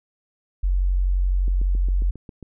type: tone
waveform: sine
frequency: 45.88 Hz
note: F#1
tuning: 14 cents flat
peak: -17 dBFS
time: 0.63-2.11 s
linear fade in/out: 10 ms
type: click train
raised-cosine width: 3 ms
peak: -25 dBFS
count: 8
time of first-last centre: 1.48-2.427 s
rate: 7.39 Hz
effects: none